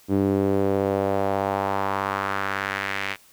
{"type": "tone with band-pass filter sweep", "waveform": "sawtooth", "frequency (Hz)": 98.3, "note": "G2", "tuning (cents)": 5, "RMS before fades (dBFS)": -24, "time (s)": [0.08, 3.17], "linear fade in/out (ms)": 50, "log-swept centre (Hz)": [300, 2300], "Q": 2, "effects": ["white hiss -54 dBFS RMS until 3.32 s"]}